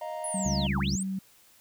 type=chord; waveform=triangle; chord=Eb suspended second; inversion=none; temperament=just; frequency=622.3 / 700 / 933.4 Hz; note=Eb5 / F5 / Bb5; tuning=0 / +4 / +2 cents; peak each=-34 / -37 / -37 dBFS; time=0.01-0.67 s; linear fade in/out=5 ms
type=linear two-way sweep; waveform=sine; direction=down then up; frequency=10670 to 740 to 8920 Hz; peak=-32 dBFS; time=0.24-1.03 s; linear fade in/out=2 ms; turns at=0.79 s
type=tone with pitch glide; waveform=sine; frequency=193 to 191.45 Hz; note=G3 to G3; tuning=-27 to -41 cents; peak=-29 dBFS; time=0.34-1.19 s; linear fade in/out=5 ms; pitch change=-14 cents; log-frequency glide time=0.74-0.83 s
type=harmonic tone; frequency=69.8 Hz; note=C#2; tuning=13 cents sharp; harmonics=1 / 2 / 3 / 4 / 5; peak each=-32 / -31 / -36 / -42 / -44 dBFS; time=0.45-0.96 s; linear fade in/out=5 ms
effects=white hiss -59 dBFS RMS until 1.6 s